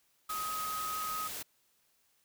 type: tone in noise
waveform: sine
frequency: 1261 Hz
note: D#6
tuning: 23 cents sharp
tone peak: -35 dBFS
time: 0.29-1.28 s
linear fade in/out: 10 ms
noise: white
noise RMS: -41 dBFS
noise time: 0.29-1.43 s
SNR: +3 dB
effects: white hiss -72 dBFS RMS until 2.24 s